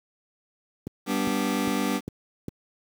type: click train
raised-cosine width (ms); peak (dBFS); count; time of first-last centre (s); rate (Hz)
3; -18; 5; 0.87-2.483; 2.48
type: chord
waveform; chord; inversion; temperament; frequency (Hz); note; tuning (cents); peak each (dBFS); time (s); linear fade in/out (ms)
sawtooth; G major; none; just; 196 / 245 / 294; G3 / B3 / D4; 0 / -14 / +2; -24; 1.06-2.01; 50
effects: high-pass 100 Hz 12 dB/octave + 8-bit